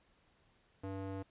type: tone with band-pass filter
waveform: square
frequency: 96.8 Hz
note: G2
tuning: 21 cents flat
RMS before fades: -42 dBFS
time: 0.83-1.23 s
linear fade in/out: 10 ms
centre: 420 Hz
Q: 0.72
effects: pink hiss -71 dBFS RMS until 1.3 s + resampled to 8000 Hz